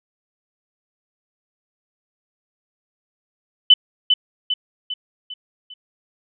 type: tone with echo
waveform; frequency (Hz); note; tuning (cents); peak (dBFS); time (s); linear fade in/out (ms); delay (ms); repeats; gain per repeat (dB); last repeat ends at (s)
sine; 3010; F#7; +29; -5; 3.7-3.74; 5; 400; 5; -6; 5.74
effects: none